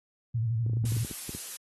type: tone with vibrato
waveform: sine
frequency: 114.3 Hz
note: A#2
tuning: 34 cents flat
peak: -25 dBFS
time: 0.34-1.04 s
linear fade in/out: 10 ms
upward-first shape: square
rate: 12 Hz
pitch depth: 64 cents each way
type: clicks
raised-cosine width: 3 ms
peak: -27 dBFS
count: 11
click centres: 0.664 / 0.697 / 0.734 / 0.77 / 0.853 / 0.921 / 0.967 / 1.048 / 1.112 / 1.293 / 1.349 s
type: noise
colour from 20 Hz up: blue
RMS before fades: -37 dBFS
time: 0.85-1.57 s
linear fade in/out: 5 ms
effects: high-pass 60 Hz 12 dB/octave + AAC 32 kbps